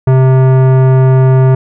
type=tone with tanh clipping; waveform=sine; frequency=130.81 Hz; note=C3; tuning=in tune; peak=-6 dBFS; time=0.07-1.55 s; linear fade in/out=5 ms; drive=17 dB; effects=none